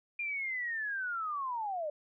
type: linear sweep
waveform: sine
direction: down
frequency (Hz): 2416 to 577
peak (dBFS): -33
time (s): 0.19-1.9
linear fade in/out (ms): 5
effects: none

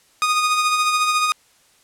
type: tone with tremolo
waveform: sawtooth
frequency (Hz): 1237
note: D#6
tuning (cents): -10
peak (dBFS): -11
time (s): 0.22-1.32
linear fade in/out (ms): 0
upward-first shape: sine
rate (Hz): 14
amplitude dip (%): 40
effects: white hiss -56 dBFS RMS until 1.83 s + low-pass 10000 Hz 12 dB/octave

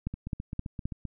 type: two click trains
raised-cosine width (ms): 5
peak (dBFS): -23 / -18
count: 8 / 4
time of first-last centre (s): 0.14-1.053 / 0.07-0.855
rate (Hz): 7.67 / 3.82
effects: none

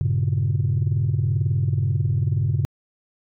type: chord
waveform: sine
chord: G diminished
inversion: none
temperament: equal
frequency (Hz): 98 / 116.54 / 138.59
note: G2 / Bb2 / Db3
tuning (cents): 0 / 0 / 0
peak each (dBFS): -21 / -23 / -21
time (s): 0.01-2.65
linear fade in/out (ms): 0
effects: tanh soft clip ceiling -13 dBFS

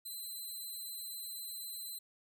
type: tone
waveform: 5% pulse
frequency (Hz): 4054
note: B7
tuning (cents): +45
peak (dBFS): -35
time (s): 0.05-1.99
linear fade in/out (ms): 10
effects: none

